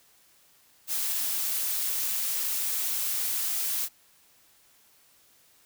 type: noise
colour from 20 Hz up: blue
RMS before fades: -29 dBFS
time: 0.87-3.89 s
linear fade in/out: 50 ms
effects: white hiss -61 dBFS RMS until 5.65 s